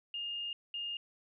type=tone bursts at uneven times; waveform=sine; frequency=2829 Hz; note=F7; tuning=22 cents sharp; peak=-36 dBFS; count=2; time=0.14-0.53 / 0.74-0.97 s; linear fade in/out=2 ms; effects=none